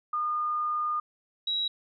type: tone pair in turn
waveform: sine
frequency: 1218 / 3867 Hz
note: D#6 / B7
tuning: -37 / -37 cents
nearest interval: octave + minor sixth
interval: 2000 cents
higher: second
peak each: -26 / -26 dBFS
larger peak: neither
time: 0.13-1 / 1.47-1.68 s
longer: first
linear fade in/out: 5 ms
effects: none